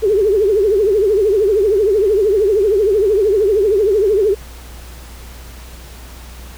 sine tone with vibrato, 410 Hz, G#4, 22 cents flat, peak -10 dBFS, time 0.02-4.35 s, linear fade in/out 20 ms, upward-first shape triangle, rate 13 Hz, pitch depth 180 cents each way, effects added 60 Hz sine -33 dBFS peak until 6.57 s + pink hiss -39 dBFS RMS until 6.57 s

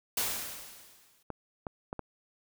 white noise with exponential decay, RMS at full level -29 dBFS, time 0.17-1.23 s, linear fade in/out 5 ms, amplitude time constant 230 ms
clicks, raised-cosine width 1 ms, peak -22 dBFS, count 4, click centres 1.303 / 1.668 / 1.929 / 1.993 s
effects none

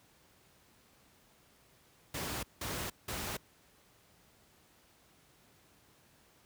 pink noise bursts, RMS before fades -38 dBFS, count 3, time 2.14-3.37 s, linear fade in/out 5 ms, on 290 ms, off 180 ms, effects pink hiss -65 dBFS RMS until 6.45 s + high-pass 60 Hz 12 dB/octave

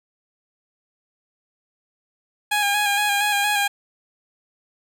15% pulse tone with vibrato, 820 Hz, G#5, 22 cents flat, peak -12 dBFS, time 2.51-3.68 s, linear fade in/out 10 ms, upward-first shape square, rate 4.3 Hz, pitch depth 27 cents each way, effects none

